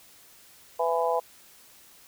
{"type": "harmonic tone", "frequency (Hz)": 166.6, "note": "E3", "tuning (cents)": 19, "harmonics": [3, 4, 5, 6], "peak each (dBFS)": [-27, -28, -29, -30], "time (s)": [0.79, 1.2], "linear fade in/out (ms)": 10, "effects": ["white hiss -54 dBFS RMS until 2.07 s"]}